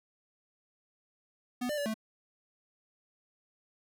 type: tone with pitch steps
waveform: square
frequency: 247.2 / 596 / 575 / 219.2 Hz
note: B3 / D5 / D5 / A3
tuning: +2 / +25 / -37 / -6 cents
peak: -32 dBFS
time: 1.61-1.942 s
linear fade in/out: 10 ms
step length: 83 ms
effects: none